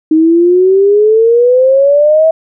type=exponential sweep; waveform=sine; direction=up; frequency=311.1 to 651 Hz; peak=-4 dBFS; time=0.11-2.31 s; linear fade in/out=5 ms; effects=none